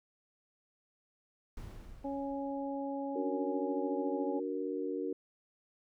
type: noise with exponential decay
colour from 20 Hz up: brown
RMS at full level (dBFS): -42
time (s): 1.57-3.14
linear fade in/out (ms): 2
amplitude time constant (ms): 340
type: harmonic tone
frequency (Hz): 277.2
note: C#4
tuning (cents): 0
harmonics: 1 / 2 / 3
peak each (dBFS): -37 / -40 / -42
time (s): 2.04-4.4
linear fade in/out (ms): 10
type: chord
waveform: sine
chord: D augmented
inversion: none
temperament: equal with one note detuned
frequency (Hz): 291 / 370 / 466.2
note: D4 / F#4 / A#4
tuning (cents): -16 / 0 / 0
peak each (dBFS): -38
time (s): 3.15-5.13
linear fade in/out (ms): 5
effects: none